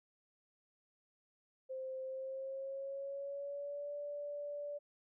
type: tone with pitch glide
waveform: sine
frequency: 523.3 to 580.6 Hz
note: C5 to D5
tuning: 0 to -20 cents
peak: -40 dBFS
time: 1.69-4.79 s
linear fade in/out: 20 ms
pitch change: +180 cents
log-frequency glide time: 2.03-3.94 s
effects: none